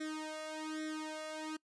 sawtooth tone with flanger, 311.1 Hz, D#4, in tune, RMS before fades -42 dBFS, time 0-1.57 s, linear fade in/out 10 ms, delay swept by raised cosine 0.53 to 1.48 ms, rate 1.2 Hz, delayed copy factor +0.95, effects noise-tail reverb RT60 0.1 s tail -24 dB re dry + resampled to 22050 Hz

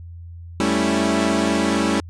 sawtooth chord, A dominant seventh, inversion third, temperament equal, 196 / 220 / 277.2 / 329.6 Hz, G3 / A3 / C#4 / E4, 0 / 0 / 0 / 0 cents, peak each -19 dBFS, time 0.6-2 s, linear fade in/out 0 ms, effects added 85 Hz sine -34 dBFS peak until 2.09 s + resampled to 22050 Hz

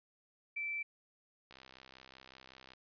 sine tone, 2329 Hz, D7, 15 cents flat, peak -36 dBFS, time 0.56-0.83 s, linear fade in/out 10 ms
click train, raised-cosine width 0.2 ms, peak -36 dBFS, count 81, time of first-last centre 1.51-2.735 s, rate 65.3 Hz
effects resampled to 11025 Hz + 13-bit

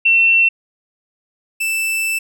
sine / 45% pulse tone pair in turn, 2702 / 2649 Hz, E7 / E7, +42 / +8 cents, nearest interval unison, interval 34 cents, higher first, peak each -9 / -17 dBFS, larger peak first, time 0.05-0.49 / 1.6-2.19 s, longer second, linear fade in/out 10 ms, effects none

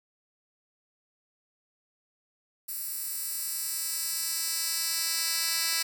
10% pulse tone with high-pass filter sweep, 329.6 Hz, E4, in tune, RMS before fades -31 dBFS, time 2.68-5.83 s, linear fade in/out 10 ms, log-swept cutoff 12000 to 3700 Hz, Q 0.85, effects none

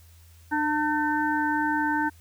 harmonic tone with a mistuned harmonic, 299.6 Hz, D4, 35 cents sharp, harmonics 1 / 3 / 5 / 6, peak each -27 / -26 / -28 / -35 dBFS, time 0.51-2.1 s, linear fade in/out 20 ms, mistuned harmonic 5, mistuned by +37 cents, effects added 83 Hz sine -50 dBFS peak until 2.2 s + white hiss -59 dBFS RMS until 2.2 s

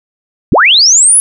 sine linear sweep, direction up, 70 to 10548 Hz, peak -3 dBFS, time 0.52-1.2 s, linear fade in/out 0 ms, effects none

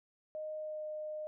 sine tone with pitch glide, 618 to 612.7 Hz, D#5 to D#5, -12 to -27 cents, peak -38 dBFS, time 0.35-1.27 s, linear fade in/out 0 ms, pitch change -15 cents, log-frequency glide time 0.56-0.85 s, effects none

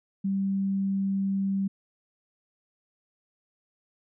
sine tone, 195.1 Hz, G3, 8 cents flat, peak -24 dBFS, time 0.24-1.68 s, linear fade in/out 10 ms, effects none

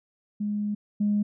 sine tone pair in turn, 207.7 / 207 Hz, G#3 / G#3, 0 / -5 cents, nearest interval unison, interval 5 cents, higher first, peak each -25 / -20 dBFS, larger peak second, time 0.4-0.75 / 1-1.23 s, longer first, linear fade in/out 10 ms, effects tanh soft clip ceiling -16 dBFS

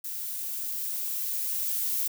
violet noise with level ramp, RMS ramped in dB -35 to -28 dBFS, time 0.04-2.08 s, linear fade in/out 5 ms, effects none

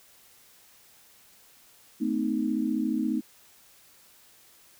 sine chord, A diminished, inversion none, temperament equal with one note detuned, 220 / 254.9 / 311.1 Hz, A3 / C4 / Eb4, 0 / -45 / 0 cents, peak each -29 dBFS, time 2-3.21 s, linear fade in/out 20 ms, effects white hiss -57 dBFS RMS until 4.79 s

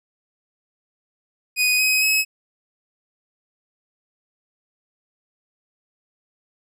sawtooth tone with pitch steps, 2489 / 2527 / 2565 Hz, D#7 / D#7 / E7, 0 / +26 / -48 cents, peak -13 dBFS, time 1.56-2.25 s, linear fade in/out 50 ms, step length 230 ms, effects none

